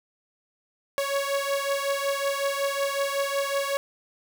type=beating tone pair; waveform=sawtooth; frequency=554.4 / 559.8 Hz; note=C#5 / C#5; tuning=0 / +17 cents; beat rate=5.4 Hz; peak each=-23 / -25 dBFS; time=0.98-3.77 s; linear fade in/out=0 ms; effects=none